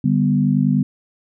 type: chord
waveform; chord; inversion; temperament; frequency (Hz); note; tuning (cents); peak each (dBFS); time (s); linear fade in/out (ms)
sine; G major; second; equal; 146.83 / 196 / 246.9; D3 / G3 / B3; 0 / 0 / 0; -18; 0.04-0.83; 5
effects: none